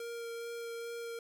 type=tone with vibrato; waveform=square; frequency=466.2 Hz; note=A#4; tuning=in tune; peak=-40 dBFS; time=0-1.19 s; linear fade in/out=2 ms; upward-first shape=sine; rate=2.4 Hz; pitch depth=9 cents each way; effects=none